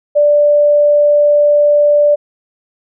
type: tone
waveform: sine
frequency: 587.3 Hz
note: D5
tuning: in tune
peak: -6 dBFS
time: 0.15-2.16 s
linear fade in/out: 20 ms
effects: none